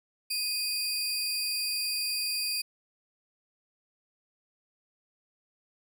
sawtooth tone pair together, 2489 / 4719 Hz, D#7 / D8, 0 / +7 cents, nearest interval major seventh, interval 1107 cents, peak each -32 / -27 dBFS, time 0.3-2.62 s, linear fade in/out 10 ms, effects none

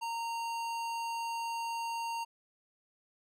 sine tone with hard clipping, 924 Hz, A#5, 16 cents flat, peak -36 dBFS, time 0.01-2.25 s, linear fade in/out 20 ms, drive 17 dB, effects none

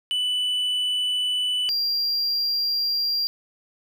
triangle tone pair in turn, 2982 / 4761 Hz, F#7 / D8, +13 / +23 cents, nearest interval minor sixth, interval 810 cents, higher second, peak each -20 / -20 dBFS, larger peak neither, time 0.11-1.69 / 1.69-3.27 s, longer neither, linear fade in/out 0 ms, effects none

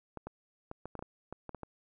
clicks, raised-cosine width 1 ms, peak -27 dBFS, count 11, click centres 0.173 / 0.27 / 0.714 / 0.856 / 0.953 / 0.992 / 1.025 / 1.326 / 1.493 / 1.547 / 1.633 s, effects none

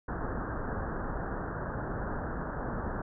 pink low-pass noise, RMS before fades -35 dBFS, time 0.08-3.02 s, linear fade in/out 5 ms, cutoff 1700 Hz, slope 96 dB/octave, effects none

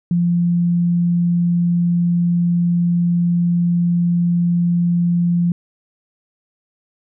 sine tone, 173.2 Hz, F3, 14 cents flat, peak -13 dBFS, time 0.11-5.52 s, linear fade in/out 2 ms, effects none

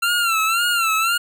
25% pulse tone with vibrato, 1362 Hz, F6, 44 cents flat, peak -13 dBFS, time 0.02-1.18 s, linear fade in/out 10 ms, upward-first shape sine, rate 1.9 Hz, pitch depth 89 cents each way, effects none

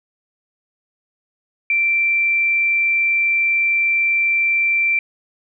sine tone, 2349 Hz, D7, in tune, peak -14 dBFS, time 1.7-4.99 s, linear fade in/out 2 ms, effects none

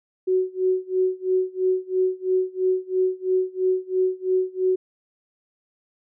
sine tone with tremolo, 372 Hz, F#4, 9 cents sharp, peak -16 dBFS, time 0.27-4.76 s, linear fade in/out 10 ms, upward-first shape sine, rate 3 Hz, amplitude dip 95%, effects none

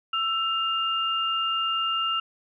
sine tone pair together, 1327.8 / 2811 Hz, E6 / F7, +12 / +11 cents, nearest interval octave + minor second, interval 1299 cents, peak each -26 dBFS, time 0.13-2.2 s, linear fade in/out 5 ms, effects none

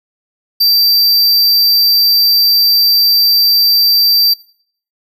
square tone, 4682 Hz, D8, 6 cents flat, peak -8 dBFS, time 0.6-4.34 s, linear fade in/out 10 ms, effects noise-tail reverb RT60 0.6 s tail -23 dB re dry

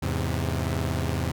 sawtooth chord, E augmented, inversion none, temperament equal with one note detuned, 82.41 / 103.83 / 131.72 Hz, E2 / G#2 / B#2, 0 / 0 / +12 cents, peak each -24 / -27 / -26 dBFS, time 0.02-1.32 s, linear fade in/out 10 ms, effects none

